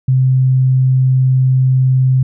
sine tone, 130.1 Hz, C3, 9 cents flat, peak -8 dBFS, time 0.08-2.23 s, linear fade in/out 5 ms, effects none

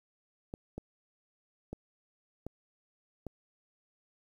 clicks, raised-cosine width 2 ms, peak -26 dBFS, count 5, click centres 0.539 / 0.78 / 1.73 / 2.466 / 3.267 s, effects 10-bit

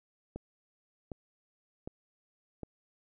click train, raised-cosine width 2 ms, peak -26 dBFS, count 4, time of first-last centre 0.36-2.633 s, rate 1.32 Hz, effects none

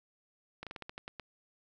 slowing click train, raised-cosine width 0.3 ms, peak -26 dBFS, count 9, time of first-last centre 0.63-1.197 s, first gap 37 ms, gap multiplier 1.18, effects none

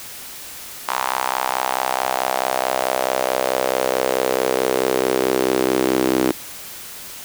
sawtooth tone with high-pass filter sweep, 64.6 Hz, C2, 21 cents flat, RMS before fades -20 dBFS, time 0.88-6.32 s, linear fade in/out 5 ms, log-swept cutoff 960 to 320 Hz, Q 3.2, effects white hiss -35 dBFS RMS until 7.24 s

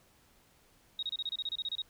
sine tone bursts, 3772 Hz, A#7, 20 cents sharp, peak -32 dBFS, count 13, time 0.99-1.819 s, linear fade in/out 2 ms, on 37 ms, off 29 ms, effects pink hiss -65 dBFS RMS until 1.89 s

